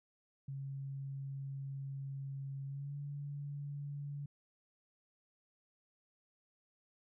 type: tone with pitch glide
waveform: sine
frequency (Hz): 137.1 to 143.25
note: C#3 to D3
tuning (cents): -19 to -43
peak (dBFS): -40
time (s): 0.48-4.26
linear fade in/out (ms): 5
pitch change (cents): +76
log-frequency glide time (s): 2.65-2.96
effects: none